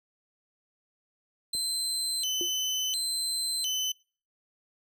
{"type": "tone with vibrato", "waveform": "30% pulse", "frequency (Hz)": 3520, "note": "A7", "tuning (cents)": 0, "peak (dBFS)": -25, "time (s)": [1.53, 3.92], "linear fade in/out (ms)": 5, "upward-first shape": "square", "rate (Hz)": 0.71, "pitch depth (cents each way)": 260}
{"type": "click", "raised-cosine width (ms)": 2, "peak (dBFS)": -34, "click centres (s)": 1.55}
{"type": "tone with exponential decay", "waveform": "sine", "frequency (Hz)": 349.2, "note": "F4", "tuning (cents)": 0, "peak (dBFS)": -29, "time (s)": [2.41, 2.53], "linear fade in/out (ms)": 1, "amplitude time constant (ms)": 25}
{"effects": ["noise-tail reverb RT60 0.4 s tail -23 dB re dry"]}